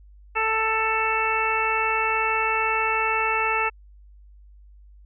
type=harmonic tone; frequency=442.3 Hz; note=A4; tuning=9 cents sharp; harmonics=1 / 2 / 3 / 4 / 5 / 6; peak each=-30 / -26 / -26 / -31 / -29 / -26 dBFS; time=0.35-3.7 s; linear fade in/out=20 ms; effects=added 50 Hz sine -46 dBFS peak until 5.05 s